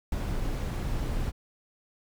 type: noise with ADSR envelope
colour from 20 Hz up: brown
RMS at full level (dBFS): -28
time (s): 0.12-1.32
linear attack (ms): 3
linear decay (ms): 27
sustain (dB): -2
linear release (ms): 33
effects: none